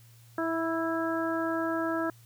harmonic tone with a mistuned harmonic, 327.5 Hz, E4, 11 cents flat, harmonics 1 / 2 / 3 / 4 / 5, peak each -30 / -33 / -38 / -35 / -37 dBFS, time 0.38-2.1 s, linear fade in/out 2 ms, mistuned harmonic 4, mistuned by +17 cents, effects added 116 Hz sine -53 dBFS peak until 2.25 s + white hiss -61 dBFS RMS until 2.25 s

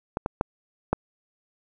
clicks, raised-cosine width 1 ms, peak -12 / -12 / -8 / -7 dBFS, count 4, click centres 0.171 / 0.261 / 0.411 / 0.93 s, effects none

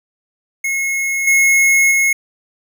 square tone with level steps, 2171 Hz, C#7, 37 cents flat, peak -17 / -10 / -12 dBFS, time 0.64-2.13 s, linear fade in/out 5 ms, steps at 1.27 / 1.91 s, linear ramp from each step 5 ms, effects none

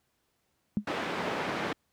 sine tone with exponential decay, 207.7 Hz, G#3, in tune, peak -20 dBFS, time 0.77-0.85 s, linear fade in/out 0 ms, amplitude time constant 17 ms
pink band-pass noise, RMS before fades -33 dBFS, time 0.87-1.73 s, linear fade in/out 5 ms, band 230 to 2400 Hz, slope 12 dB/octave
effects pink hiss -75 dBFS RMS until 1.92 s + high-pass 60 Hz 12 dB/octave

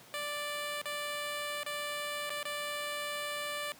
10% pulse tone with dropouts, 587.3 Hz, D5, in tune, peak -27 dBFS, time 0.14-3.72 s, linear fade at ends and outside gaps 0 ms, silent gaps 0.816-0.856 / 1.633-1.663 / 2.295-2.304 / 2.43-2.454 s, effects pink hiss -55 dBFS RMS until 3.79 s + high-pass 150 Hz 12 dB/octave

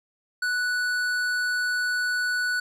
triangle tone with tanh clipping, 1480 Hz, F#6, in tune, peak -25 dBFS, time 0.42-2.6 s, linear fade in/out 5 ms, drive 17 dB, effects none

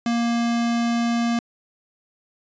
square tone, 234.6 Hz, A#3, 11 cents sharp, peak -20 dBFS, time 0.06-1.39 s, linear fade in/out 2 ms, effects resampled to 16000 Hz

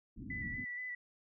white low-pass noise, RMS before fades -45 dBFS, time 0.16-0.65 s, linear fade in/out 20 ms, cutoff 280 Hz, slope 48 dB/octave
sine tone with vibrato, 1980 Hz, B6, 4 cents sharp, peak -39 dBFS, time 0.3-0.95 s, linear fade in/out 5 ms, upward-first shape square, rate 4.2 Hz, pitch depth 20 cents each way
effects none

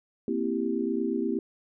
sine chord, C dominant seventh, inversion third, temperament equal, 233.1 / 261.6 / 329.6 / 392 Hz, Bb3 / C4 / E4 / G4, 0 / 0 / 0 / 0 cents, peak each -31 dBFS, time 0.28-1.39 s, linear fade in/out 2 ms, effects none

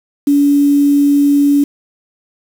sine tone with quantisation, 285.5 Hz, D4, 49 cents flat, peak -7 dBFS, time 0.27-1.64 s, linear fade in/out 5 ms, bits 5, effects none

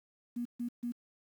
sine tone bursts, 240 Hz, B3, 49 cents flat, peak -33 dBFS, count 3, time 0.36-0.922 s, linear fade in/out 10 ms, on 94 ms, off 140 ms, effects 10-bit

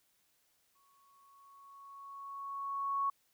sine tone with exponential growth, 1108.7 Hz, C#6, in tune, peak -29 dBFS, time 0.75-3.1 s, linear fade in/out 5 ms, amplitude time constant 510 ms, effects white hiss -74 dBFS RMS until 3.33 s

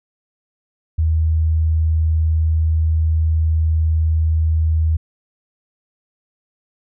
sine tone, 79.7 Hz, D#2, 42 cents sharp, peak -13 dBFS, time 0.98-4.97 s, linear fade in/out 10 ms, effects none

